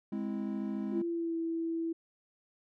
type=chord; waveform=triangle; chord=Ab augmented; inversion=none; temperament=equal; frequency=207.7 / 261.6 / 329.6 Hz; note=Ab3 / C4 / E4; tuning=0 / 0 / 0 cents; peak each=-33 / -37 / -38 dBFS; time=0.12-1.02 s; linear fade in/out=5 ms
type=tone with pitch glide; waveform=sine; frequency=340.4 to 329.9 Hz; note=F4 to E4; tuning=-44 to +1 cents; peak=-31 dBFS; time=0.92-1.93 s; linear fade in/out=10 ms; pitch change=-55 cents; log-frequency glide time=1.06-1.36 s
effects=none